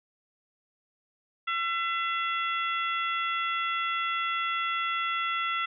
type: harmonic tone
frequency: 675 Hz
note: E5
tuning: 41 cents sharp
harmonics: 2 / 3 / 4 / 5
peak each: -29 / -33 / -35 / -37 dBFS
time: 1.47-5.66 s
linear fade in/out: 10 ms
effects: none